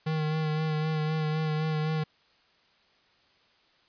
square tone with vibrato, 155.56 Hz, D#3, in tune, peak -27 dBFS, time 0.06-2.04 s, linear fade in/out 10 ms, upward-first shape sine, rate 3.9 Hz, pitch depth 26 cents each way, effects white hiss -64 dBFS RMS until 3.88 s + resampled to 11025 Hz

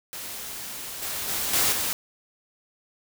white noise with level steps, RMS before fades -36 / -31 / -28 / -22 / -27 dBFS, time 0.13-1.93 s, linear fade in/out 0 ms, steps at 1.02 / 1.28 / 1.53 / 1.72 s, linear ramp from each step 5 ms, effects none

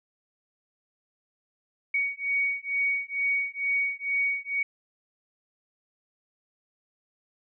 sine beating tone pair, 2241 / 2243.2 Hz, C#7 / C#7, +18 / +20 cents, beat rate 2.2 Hz, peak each -28 dBFS, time 1.94-4.63 s, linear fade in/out 5 ms, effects none

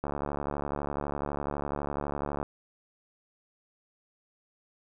click train, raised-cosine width 1 ms, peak -18 dBFS, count 173, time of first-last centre 0.04-2.429 s, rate 72 Hz, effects none

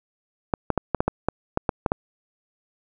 clicks, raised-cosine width 1 ms, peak -6 dBFS, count 11, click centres 0.538 / 0.703 / 0.777 / 0.947 / 1.005 / 1.08 / 1.286 / 1.574 / 1.692 / 1.862 / 1.919 s, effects none

